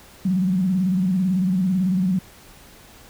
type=tone with vibrato; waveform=sine; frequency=185.3 Hz; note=F#3; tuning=3 cents sharp; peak=-17 dBFS; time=0.25-2.19 s; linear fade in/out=5 ms; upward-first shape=square; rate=18 Hz; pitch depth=77 cents each way; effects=pink hiss -47 dBFS RMS until 3.09 s